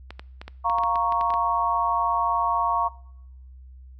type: clicks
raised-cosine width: 0.3 ms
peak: -21 dBFS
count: 12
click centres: 0.106 / 0.195 / 0.415 / 0.48 / 0.698 / 0.785 / 0.836 / 0.957 / 1.123 / 1.211 / 1.304 / 1.339 s
type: chord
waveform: sine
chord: Bb minor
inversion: second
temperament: equal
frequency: 698.5 / 932.3 / 1108.7 Hz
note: F5 / Bb5 / Db6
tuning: 0 / 0 / 0 cents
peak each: -27 / -24 / -23 dBFS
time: 0.64-2.89 s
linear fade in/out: 20 ms
effects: noise-tail reverb RT60 0.8 s tail -22 dB re dry + added 64 Hz sine -42 dBFS peak until 3.99 s